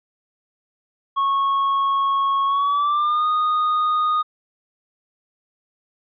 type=tone with pitch glide; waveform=triangle; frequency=1100 to 1234.7 Hz; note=C#6 to D#6; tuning=-14 to -14 cents; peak=-15 dBFS; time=1.16-4.23 s; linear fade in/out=20 ms; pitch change=+200 cents; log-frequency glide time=2.46-3.27 s; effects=resampled to 11025 Hz